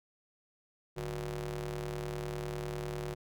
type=ring-modulated tone; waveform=sawtooth; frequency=110 Hz; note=A2; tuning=in tune; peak=-29 dBFS; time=0.96-3.15 s; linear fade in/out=20 ms; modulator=255 Hz; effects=none